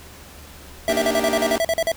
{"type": "tone bursts", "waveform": "square", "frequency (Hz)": 659.3, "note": "E5", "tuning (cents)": 0, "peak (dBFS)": -18, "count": 12, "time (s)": [0.88, 1.917], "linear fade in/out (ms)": 0, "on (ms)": 47, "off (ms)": 43}
{"type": "chord", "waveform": "sawtooth", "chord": "Eb major seventh", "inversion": "second", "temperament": "equal", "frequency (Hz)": [233.1, 293.7, 311.1, 392], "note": ["Bb3", "D4", "Eb4", "G4"], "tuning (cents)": [0, 0, 0, 0], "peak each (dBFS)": [-23, -25, -28, -22], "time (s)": [0.89, 1.58], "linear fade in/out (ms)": 0}
{"effects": ["added 73 Hz sine -45 dBFS peak until 1.96 s", "pink hiss -43 dBFS RMS until 1.96 s"]}